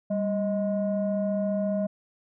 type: tone pair together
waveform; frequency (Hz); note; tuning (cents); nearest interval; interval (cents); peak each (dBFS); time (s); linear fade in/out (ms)
sine; 197.49 / 627; G3 / D#5; +13 / +13; octave + minor sixth; 2000; -25 / -26; 0.1-1.87; 10
effects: tanh soft clip ceiling -19 dBFS